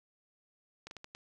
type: slowing click train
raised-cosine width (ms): 0.2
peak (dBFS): -28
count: 5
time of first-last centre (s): 0.87-1.15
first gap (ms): 41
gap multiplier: 1.37
effects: none